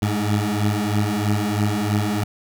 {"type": "beating tone pair", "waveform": "20% pulse", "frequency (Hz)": [102.7, 105.8], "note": ["G#2", "G#2"], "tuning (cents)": [-19, 33], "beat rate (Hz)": 3.1, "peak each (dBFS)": -17, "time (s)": [0.02, 2.24], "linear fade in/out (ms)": 5, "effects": []}